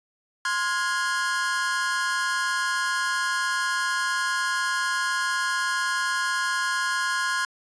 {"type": "chord", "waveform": "45% pulse", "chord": "F minor", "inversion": "second", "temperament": "equal with one note detuned", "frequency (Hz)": [1046.5, 1425.4, 1661.2], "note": ["C6", "F6", "Ab6"], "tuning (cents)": [0, 35, 0], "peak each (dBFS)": -28, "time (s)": [0.45, 7.45], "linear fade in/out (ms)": 2, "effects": ["resampled to 22050 Hz"]}